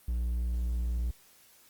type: tone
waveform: triangle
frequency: 59.4 Hz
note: A#1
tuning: 33 cents sharp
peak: -26 dBFS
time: 0.08-1.11 s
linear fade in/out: 5 ms
effects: white hiss -60 dBFS RMS until 1.69 s + Opus 32 kbps